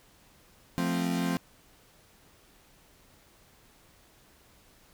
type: chord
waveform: 40% pulse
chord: F major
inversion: none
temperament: equal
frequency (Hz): 174.61 / 220 / 261.6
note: F3 / A3 / C4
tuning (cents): 0 / 0 / 0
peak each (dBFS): -29 / -34 / -30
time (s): 0.78-1.37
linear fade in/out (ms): 0
effects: pink hiss -60 dBFS RMS until 4.93 s